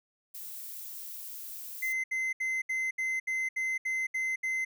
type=noise; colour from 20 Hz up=violet; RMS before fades=-42 dBFS; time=0.34-1.93 s; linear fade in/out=10 ms
type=tone bursts; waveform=triangle; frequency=2062 Hz; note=C7; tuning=26 cents flat; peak=-27 dBFS; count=10; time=1.82-4.65 s; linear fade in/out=10 ms; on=220 ms; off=70 ms
effects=none